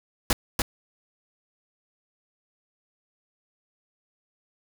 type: noise with echo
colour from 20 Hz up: pink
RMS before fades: -21 dBFS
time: 0.3-0.33 s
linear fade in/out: 2 ms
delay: 290 ms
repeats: 1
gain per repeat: -3 dB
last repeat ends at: 0.62 s
effects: none